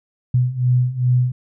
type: beating tone pair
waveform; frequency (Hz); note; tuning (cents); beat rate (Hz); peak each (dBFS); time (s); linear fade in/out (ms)
sine; 123.47 / 125.97; B2 / B2; 0 / +35; 2.5; -19 / -16; 0.34-1.32; 5
effects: none